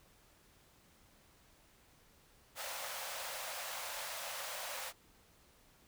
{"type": "high-pass noise", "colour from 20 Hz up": "pink", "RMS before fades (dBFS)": -43, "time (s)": [2.55, 4.93], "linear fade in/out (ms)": 50, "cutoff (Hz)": 510, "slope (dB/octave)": 96, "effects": ["pink hiss -66 dBFS RMS until 5.87 s"]}